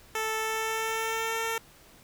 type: tone with pitch glide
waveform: 10% pulse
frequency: 440 to 452.6 Hz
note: A4 to A4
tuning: 0 to +49 cents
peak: -20 dBFS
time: 0.15-1.58 s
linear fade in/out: 2 ms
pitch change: +49 cents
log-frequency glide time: 0.39-1.45 s
effects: pink hiss -55 dBFS RMS until 2.03 s